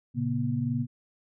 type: tone cluster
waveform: sine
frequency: 115.3 / 137.8 / 239.7 Hz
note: A#2 / C#3 / A#3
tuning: -19 / -10 / +48 cents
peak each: -31 / -30 / -29 dBFS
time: 0.14-0.87 s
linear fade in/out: 50 ms
effects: none